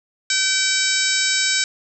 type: harmonic tone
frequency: 768 Hz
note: G5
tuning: 36 cents flat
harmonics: 2 / 3 / 4 / 5 / 6 / 7 / 8 / 9 / 10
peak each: -24 / -25 / -30 / -24 / -27 / -24 / -28 / -28 / -25 dBFS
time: 0.3-1.64 s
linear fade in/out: 2 ms
effects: none